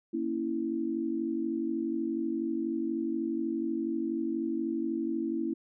sine chord, A# diminished, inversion none, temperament equal, 233.1 / 277.2 / 329.6 Hz, A#3 / C#4 / E4, 0 / 0 / 0 cents, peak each -35 / -35 / -31 dBFS, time 0.13-5.54 s, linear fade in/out 10 ms, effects none

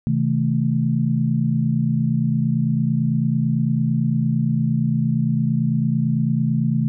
sine chord, A diminished, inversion first, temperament equal with one note detuned, 130.81 / 159.66 / 220 Hz, C3 / Eb3 / A3, 0 / +45 / 0 cents, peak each -21 dBFS, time 0.07-6.88 s, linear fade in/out 0 ms, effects none

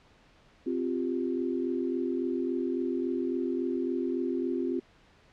sine chord, C suspended fourth, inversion none, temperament just, 261.6 / 348.8 / 392.4 Hz, C4 / F4 / G4, 0 / -2 / +2 cents, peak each -31 / -31 / -35 dBFS, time 0.66-4.8 s, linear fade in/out 10 ms, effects pink hiss -60 dBFS RMS until 5.32 s + low-pass 4000 Hz 12 dB/octave

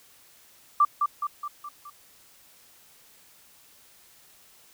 sine tone with echo, 1174.7 Hz, D6, in tune, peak -15 dBFS, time 0.8-0.85 s, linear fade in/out 5 ms, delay 210 ms, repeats 5, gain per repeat -5 dB, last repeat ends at 1.9 s, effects white hiss -56 dBFS RMS until 4.73 s

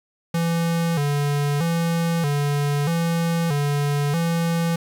square tone with vibrato, 155.56 Hz, D#3, in tune, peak -20 dBFS, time 0.34-4.76 s, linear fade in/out 5 ms, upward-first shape square, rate 0.79 Hz, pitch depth 130 cents each way, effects 8-bit

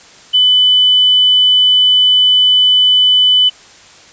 sine tone, 3000 Hz, F#7, 23 cents sharp, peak -6 dBFS, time 0.33-3.5 s, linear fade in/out 20 ms, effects white hiss -40 dBFS RMS until 4.12 s + resampled to 16000 Hz

